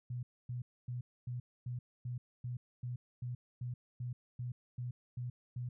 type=tone bursts; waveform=sine; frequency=123 Hz; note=B2; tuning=7 cents flat; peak=-37 dBFS; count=15; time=0.1-5.69 s; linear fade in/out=5 ms; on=130 ms; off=260 ms; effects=none